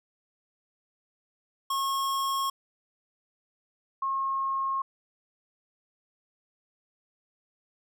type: tone pair in turn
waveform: square / sine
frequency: 1088 / 1079.9 Hz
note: C#6 / C#6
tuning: -33 / -46 cents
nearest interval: unison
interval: 13 cents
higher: first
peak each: -27 / -26 dBFS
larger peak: second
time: 1.7-2.5 / 4.02-4.82 s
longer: neither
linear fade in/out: 5 ms
effects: none